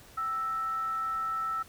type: tone with frequency modulation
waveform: sine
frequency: 1318.5 Hz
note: E6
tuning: in tune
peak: -29 dBFS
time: 0.17-1.63 s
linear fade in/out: 10 ms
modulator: 544 Hz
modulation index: 0.21
effects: pink hiss -54 dBFS RMS until 1.68 s